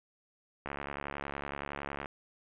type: click train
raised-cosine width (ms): 0.5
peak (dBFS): -22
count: 100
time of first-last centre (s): 0.66-2.058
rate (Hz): 70.8
effects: resampled to 8000 Hz + 8-bit